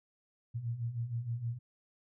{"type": "beating tone pair", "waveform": "sine", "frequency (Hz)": [113.3, 119.7], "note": ["A#2", "A#2"], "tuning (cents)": [-49, 46], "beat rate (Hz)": 6.4, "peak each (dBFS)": [-40, -35], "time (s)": [0.54, 1.59], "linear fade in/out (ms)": 20, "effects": []}